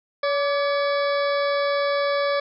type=harmonic tone with a mistuned harmonic; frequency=567 Hz; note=C#5; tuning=39 cents sharp; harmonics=1 / 2 / 3 / 4 / 6 / 7 / 8 / 9; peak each=-21 / -27 / -31 / -33 / -37 / -38 / -39 / -40 dBFS; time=0.23-2.4 s; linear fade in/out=5 ms; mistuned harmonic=2; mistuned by=+46 cents; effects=none